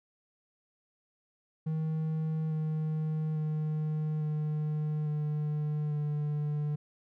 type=tone with pitch steps; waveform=triangle; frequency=157.9 / 156 / 154.12 / 152.26 / 150.42 / 148.61 Hz; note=D#3 / D#3 / D#3 / D#3 / D3 / D3; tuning=+26 / +5 / -16 / -37 / +42 / +21 cents; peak=-27 dBFS; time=1.66-6.76 s; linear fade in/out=10 ms; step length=850 ms; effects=none